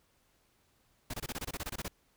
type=noise bursts; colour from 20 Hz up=pink; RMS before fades=-38 dBFS; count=13; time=1.1-1.882 s; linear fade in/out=5 ms; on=38 ms; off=24 ms; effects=pink hiss -71 dBFS RMS until 2.16 s